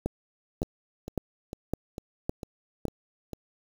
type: two click trains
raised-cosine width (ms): 2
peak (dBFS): -14 / -23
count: 6 / 7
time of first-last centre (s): 0.06-2.853 / 0.63-3.333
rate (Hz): 1.79 / 2.22
effects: 7-bit